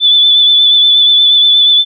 sine tone with vibrato, 3489 Hz, A7, 15 cents flat, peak -4 dBFS, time 0-1.85 s, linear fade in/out 50 ms, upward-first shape sine, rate 8.4 Hz, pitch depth 25 cents each way, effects none

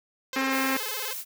5% pulse tone with vibrato, 471.9 Hz, A#4, 21 cents sharp, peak -21 dBFS, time 0.33-1.13 s, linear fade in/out 2 ms, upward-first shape square, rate 18 Hz, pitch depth 170 cents each way
harmonic tone, 266.6 Hz, C4, 33 cents sharp, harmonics 1 / 2 / 3 / 4 / 5 / 6 / 7 / 8 / 9 / 10, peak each -28 / -35 / -36 / -33 / -36 / -34 / -35 / -35 / -37 / -39 dBFS, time 0.36-0.77 s, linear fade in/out 5 ms
blue noise, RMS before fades -35 dBFS, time 0.5-1.25 s, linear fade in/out 50 ms
effects none

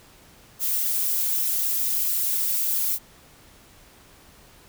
violet noise with flanger, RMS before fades -24 dBFS, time 0.59-2.99 s, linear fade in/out 50 ms, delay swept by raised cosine 0.57 to 5.27 ms, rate 3.7 Hz, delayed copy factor +0.7, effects pink hiss -52 dBFS RMS until 4.68 s

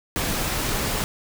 pink noise, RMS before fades -25 dBFS, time 0.16-1.04 s, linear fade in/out 0 ms, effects none

